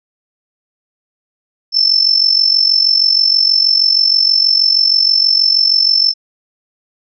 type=tone with amplitude modulation; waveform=sine; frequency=5310 Hz; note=E8; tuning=12 cents sharp; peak=-5 dBFS; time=1.72-6.14 s; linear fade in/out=50 ms; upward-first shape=sine; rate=46.3 Hz; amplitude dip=75%; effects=none